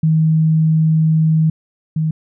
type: tone pair in turn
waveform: sine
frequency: 158.6 / 157.71 Hz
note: D#3 / D#3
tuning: +33 / +24 cents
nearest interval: unison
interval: 9 cents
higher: first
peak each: -10 / -14 dBFS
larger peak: first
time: 0.03-1.5 / 1.96-2.11 s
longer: first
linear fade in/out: 5 ms
effects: none